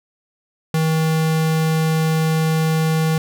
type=tone; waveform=square; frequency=159.3 Hz; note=D#3; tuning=41 cents sharp; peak=-16 dBFS; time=0.74-3.18 s; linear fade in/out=2 ms; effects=none